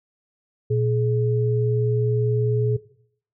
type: tone pair together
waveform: sine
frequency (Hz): 119.38 / 422.5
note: A#2 / G#4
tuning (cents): +42 / +30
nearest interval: octave + minor seventh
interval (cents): 2188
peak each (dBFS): -20 / -22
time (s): 0.7-2.77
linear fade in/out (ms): 10
effects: noise-tail reverb RT60 0.6 s tail -17 dB re dry